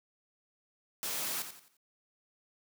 white noise with echo, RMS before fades -36 dBFS, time 1.03-1.42 s, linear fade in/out 0 ms, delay 87 ms, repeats 4, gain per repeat -9 dB, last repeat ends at 1.768 s, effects high-pass 150 Hz 12 dB/octave

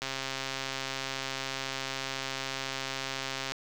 click train, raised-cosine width 0.2 ms, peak -16 dBFS, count 470, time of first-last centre 0.02-3.52 s, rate 134 Hz, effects 7-bit

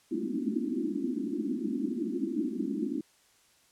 white band-pass noise, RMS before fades -32 dBFS, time 0.11-3.01 s, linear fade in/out 5 ms, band 200 to 350 Hz, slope 96 dB/octave, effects white hiss -64 dBFS RMS until 3.71 s + low-pass 10000 Hz 12 dB/octave

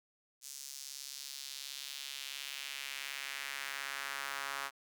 sawtooth tone with high-pass filter sweep, 138.59 Hz, C#3, in tune, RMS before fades -43 dBFS, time 0.41-4.71 s, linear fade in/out 50 ms, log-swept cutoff 6400 to 1200 Hz, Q 1.6, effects none

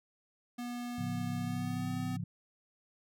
square tone with pitch glide, 242.4 to 253 Hz, B3 to B3, -32 to +42 cents, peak -38 dBFS, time 0.58-2.17 s, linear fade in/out 10 ms, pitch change +74 cents, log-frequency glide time 1.39-1.91 s
sine chord, A augmented, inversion none, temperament equal with one note detuned, 110 / 140.28 / 174.61 Hz, A2 / C#3 / E#3, 0 / +21 / 0 cents, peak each -39 / -41 / -38 dBFS, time 0.98-2.24 s, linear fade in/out 5 ms
effects none

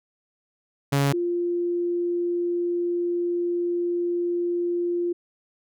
sawtooth / sine tone pair in turn, 140.2 / 348.4 Hz, C#3 / F4, +20 / -4 cents, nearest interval octave + major third, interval 1576 cents, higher second, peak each -15 / -22 dBFS, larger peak first, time 0.92-1.13 / 1.13-5.13 s, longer second, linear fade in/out 10 ms, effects none

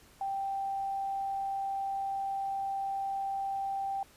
sine tone, 784 Hz, G5, in tune, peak -31 dBFS, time 0.21-4.03 s, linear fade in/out 2 ms, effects pink hiss -59 dBFS RMS until 4.16 s + resampled to 32000 Hz

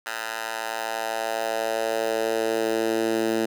10% pulse tone with high-pass filter sweep, 112.3 Hz, A2, 36 cents sharp, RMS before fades -26 dBFS, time 0.06-3.46 s, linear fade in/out 10 ms, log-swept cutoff 1200 to 280 Hz, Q 2.1, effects none

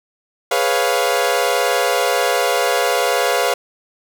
sawtooth chord, C# dominant seventh, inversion second, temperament equal, 415.3 / 493.9 / 554.4 / 698.5 Hz, G#4 / B4 / C#5 / E#5, 0 / 0 / 0 / 0 cents, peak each -19 / -16 / -17 / -16 dBFS, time 0.51-3.54 s, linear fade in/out 5 ms, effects none

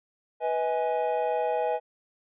triangle chord, G# minor, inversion first, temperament equal with one note detuned, 493.9 / 636.4 / 830.6 Hz, B4 / D#5 / G#5, 0 / +39 / 0 cents, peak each -27 dBFS, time 0.4-1.8 s, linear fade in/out 50 ms, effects resampled to 8000 Hz

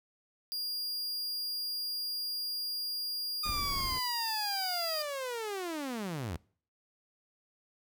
45% pulse tone, 4820 Hz, D8, 44 cents sharp, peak -33 dBFS, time 0.52-5.02 s, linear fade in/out 0 ms
sawtooth linear sweep, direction down, 1231 to 69.3 Hz, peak -31 dBFS, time 3.43-6.37 s, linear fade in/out 10 ms
brown noise, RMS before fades -40 dBFS, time 3.45-3.99 s, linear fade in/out 10 ms
effects noise-tail reverb RT60 0.5 s tail -24 dB re dry

